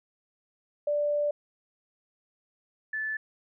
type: tone pair in turn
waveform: sine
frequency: 587.3 / 1743.7 Hz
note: D5 / A6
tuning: 0 / -16 cents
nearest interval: octave + perfect fifth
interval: 1884 cents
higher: second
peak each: -24 / -29 dBFS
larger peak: first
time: 0.87-1.31 / 2.93-3.17 s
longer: first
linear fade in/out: 5 ms
effects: none